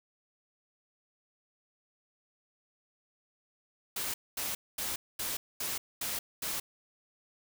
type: noise bursts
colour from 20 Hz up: white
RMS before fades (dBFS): -35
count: 7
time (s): 3.96-6.6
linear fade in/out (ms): 5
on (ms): 180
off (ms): 230
effects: none